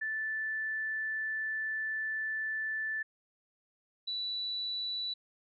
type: tone pair in turn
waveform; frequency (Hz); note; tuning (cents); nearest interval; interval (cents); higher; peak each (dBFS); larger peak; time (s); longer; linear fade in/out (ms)
sine; 1756 / 3953; A6 / B7; -4 / +1; octave + major second; 1405; second; -32 / -33; first; 0.01-3.03 / 4.07-5.14; first; 10
effects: none